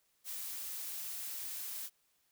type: noise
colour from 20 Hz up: blue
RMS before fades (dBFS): -42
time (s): 0.24-1.9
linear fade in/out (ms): 50
effects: white hiss -75 dBFS RMS until 2.31 s